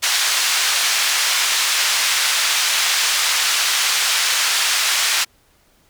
white band-pass noise, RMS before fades -18 dBFS, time 0.02-5.25 s, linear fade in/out 20 ms, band 1200 to 5900 Hz, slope 12 dB/octave, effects pink hiss -57 dBFS RMS until 5.89 s

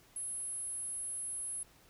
sine tone, 10640 Hz, E9, 15 cents sharp, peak -37 dBFS, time 0.16-1.63 s, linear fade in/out 2 ms, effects pink hiss -63 dBFS RMS until 1.89 s

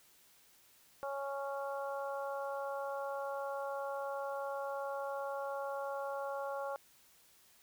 harmonic tone, 277.2 Hz, C#4, in tune, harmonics 2 / 3 / 4 / 5, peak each -39 / -43 / -45 / -47 dBFS, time 1.03-6.76 s, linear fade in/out 0 ms, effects white hiss -65 dBFS RMS until 7.62 s

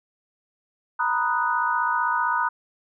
sine chord, B major seventh, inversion third, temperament equal, 932.3 / 987.8 / 1244.5 / 1480 Hz, A#5 / B5 / D#6 / F#6, 0 / 0 / 0 / 0 cents, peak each -26 dBFS, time 0.99-2.49 s, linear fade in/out 10 ms, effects none

